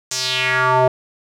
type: tone with band-pass filter sweep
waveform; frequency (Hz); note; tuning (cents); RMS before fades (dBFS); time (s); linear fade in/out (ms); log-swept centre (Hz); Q
square; 128.5; C3; -31; -17; 0.11-0.88; 5; 6700 to 630; 3
effects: none